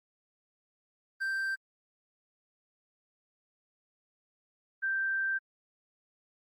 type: tone pair in turn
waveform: triangle / sine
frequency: 1568 / 1568 Hz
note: G6 / G6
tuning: 0 / 0 cents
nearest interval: unison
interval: 0 cents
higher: neither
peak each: -28 dBFS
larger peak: neither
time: 1.2-1.56 / 4.82-5.39 s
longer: second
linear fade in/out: 20 ms
effects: Opus 24 kbps